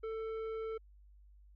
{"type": "tone with tanh clipping", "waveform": "triangle", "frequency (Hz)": 444.2, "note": "A4", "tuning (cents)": 16, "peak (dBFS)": -39, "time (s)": [0.03, 0.78], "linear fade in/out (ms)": 10, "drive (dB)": 14, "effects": ["added 50 Hz sine -57 dBFS peak until 1.55 s"]}